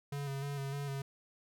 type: tone with vibrato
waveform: square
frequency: 139.7 Hz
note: C#3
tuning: 14 cents sharp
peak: -37 dBFS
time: 0.12-1.02 s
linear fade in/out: 5 ms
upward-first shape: square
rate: 3.3 Hz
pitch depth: 29 cents each way
effects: none